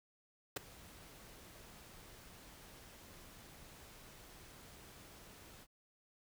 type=noise with ADSR envelope; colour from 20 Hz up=pink; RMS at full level=-36 dBFS; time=0.56-5.67 s; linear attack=9 ms; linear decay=9 ms; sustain=-21 dB; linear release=51 ms; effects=none